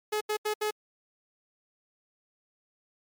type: tone bursts at uneven times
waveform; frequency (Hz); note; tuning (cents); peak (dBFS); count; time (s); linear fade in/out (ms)
sawtooth; 424.7; G#4; +39; -23; 4; 0.12-0.21 / 0.29-0.37 / 0.45-0.54 / 0.61-0.71; 10
effects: MP3 96 kbps